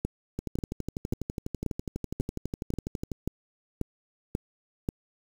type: two click trains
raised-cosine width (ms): 3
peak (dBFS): -19 / -15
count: 34 / 10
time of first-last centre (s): 0.39-3.117 / 0.05-4.889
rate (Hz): 12.1 / 1.86
effects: 7-bit